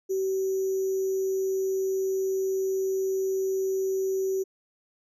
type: tone with sample-and-hold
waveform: sine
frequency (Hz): 381.9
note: G4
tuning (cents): -45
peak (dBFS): -24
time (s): 0.09-4.44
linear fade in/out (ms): 20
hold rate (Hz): 6300
effects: resampled to 32000 Hz